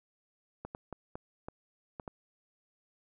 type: clicks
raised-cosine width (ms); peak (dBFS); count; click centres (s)
1; -26; 7; 0.65 / 0.749 / 0.927 / 1.155 / 1.485 / 1.998 / 2.078
effects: none